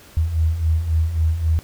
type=beating tone pair; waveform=sine; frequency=77.78 / 81.48 Hz; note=D#2 / E2; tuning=0 / -20 cents; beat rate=3.7 Hz; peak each=-23 / -17 dBFS; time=0.17-1.59 s; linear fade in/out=0 ms; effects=pink hiss -46 dBFS RMS until 1.63 s